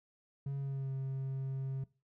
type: tone with pitch glide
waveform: triangle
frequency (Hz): 138.59 to 134.1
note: C#3 to C3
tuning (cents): 0 to +43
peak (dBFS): -32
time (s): 0.46-1.84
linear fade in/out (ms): 5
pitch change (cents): -57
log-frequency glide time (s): 0.58-0.92
effects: noise-tail reverb RT60 0.3 s tail -21 dB re dry + tanh soft clip ceiling -28 dBFS